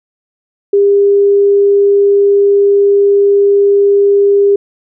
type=tone; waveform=sine; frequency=401.9 Hz; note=G4; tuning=43 cents sharp; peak=-5 dBFS; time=0.73-4.56 s; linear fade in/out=5 ms; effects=none